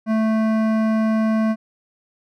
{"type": "tone with hard clipping", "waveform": "sine", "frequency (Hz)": 220, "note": "A3", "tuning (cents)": 0, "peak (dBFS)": -18, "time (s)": [0.06, 1.56], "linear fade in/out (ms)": 50, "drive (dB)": 14, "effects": []}